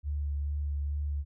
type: tone with vibrato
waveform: sine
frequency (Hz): 72.4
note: D2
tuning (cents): -24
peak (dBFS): -29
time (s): 0.03-1.25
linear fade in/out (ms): 50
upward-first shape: sine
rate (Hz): 2.3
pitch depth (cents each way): 18
effects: none